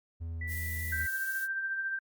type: tone with vibrato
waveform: triangle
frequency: 82.41 Hz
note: E2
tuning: in tune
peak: -33 dBFS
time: 0.2-1.07 s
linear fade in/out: 20 ms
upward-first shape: sine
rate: 3.4 Hz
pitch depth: 10 cents each way
type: tone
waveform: sine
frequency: 1971 Hz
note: B6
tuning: 4 cents flat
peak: -37 dBFS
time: 0.41-1.07 s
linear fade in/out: 5 ms
type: noise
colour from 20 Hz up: violet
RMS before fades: -41 dBFS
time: 0.47-1.48 s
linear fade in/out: 50 ms
type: tone with tremolo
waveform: sine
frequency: 1570 Hz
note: G6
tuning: 2 cents sharp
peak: -29 dBFS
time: 0.92-1.99 s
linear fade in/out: 5 ms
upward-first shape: triangle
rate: 14 Hz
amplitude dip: 45%
effects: Opus 48 kbps